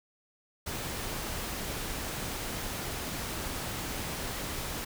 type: noise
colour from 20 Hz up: pink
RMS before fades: -36 dBFS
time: 0.66-4.85 s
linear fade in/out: 10 ms
effects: none